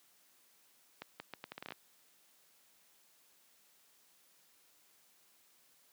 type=accelerating click train; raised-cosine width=0.3 ms; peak=-27 dBFS; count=11; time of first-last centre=1.02-1.722 s; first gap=180 ms; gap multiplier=0.76; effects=white hiss -68 dBFS RMS until 5.92 s + high-pass 150 Hz 12 dB/octave